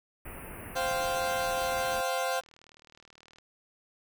pink band-stop noise, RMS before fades -43 dBFS, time 0.25-2.01 s, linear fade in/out 5 ms, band 2800 to 9100 Hz, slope 96 dB/octave
30% pulse chord, C suspended fourth, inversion none, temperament equal, 523.3 / 698.5 / 784 Hz, C5 / F5 / G5, 0 / 0 / 0 cents, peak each -29 / -30 / -32 dBFS, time 0.75-2.41 s, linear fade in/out 20 ms
click train, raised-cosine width 0.2 ms, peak -37 dBFS, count 48, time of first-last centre 2.18-3.385 s, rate 39 Hz
effects none

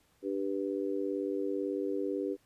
sine chord, G major, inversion second, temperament just, 294 / 392 / 490 Hz, D4 / G4 / B4, +2 / 0 / -14 cents, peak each -35 / -34 / -37 dBFS, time 0.22-2.37 s, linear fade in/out 50 ms, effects pink hiss -69 dBFS RMS until 2.45 s + resampled to 32000 Hz

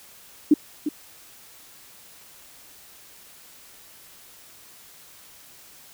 sine tone with echo, 300 Hz, D4, 37 cents sharp, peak -10 dBFS, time 0.51-0.54 s, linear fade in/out 5 ms, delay 350 ms, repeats 1, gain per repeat -11 dB, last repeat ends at 0.89 s, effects white hiss -49 dBFS RMS until 5.93 s

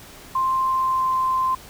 sine tone with pitch glide, 1049 to 1040.6 Hz, C6 to C6, +4 to -10 cents, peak -18 dBFS, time 0.35-1.55 s, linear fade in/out 5 ms, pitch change -14 cents, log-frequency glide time 0.65-1.11 s, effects pink hiss -43 dBFS RMS until 1.69 s

